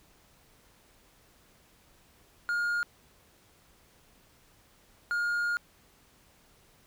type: tone bursts at uneven times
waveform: triangle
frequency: 1421 Hz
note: F6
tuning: 30 cents sharp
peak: -25 dBFS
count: 2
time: 2.49-2.83 / 5.11-5.57 s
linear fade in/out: 0 ms
effects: pink hiss -62 dBFS RMS until 6.86 s